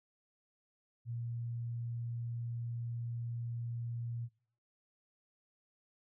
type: tone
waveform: sine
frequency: 117.9 Hz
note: A#2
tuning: 20 cents sharp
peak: -37 dBFS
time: 1.05-4.29 s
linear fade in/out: 50 ms
effects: noise-tail reverb RT60 0.5 s tail -21 dB re dry